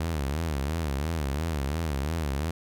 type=tone with vibrato; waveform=sawtooth; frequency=75.2 Hz; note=D2; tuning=42 cents sharp; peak=-23 dBFS; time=0-2.51 s; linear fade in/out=5 ms; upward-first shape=sine; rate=2.9 Hz; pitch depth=190 cents each way; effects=none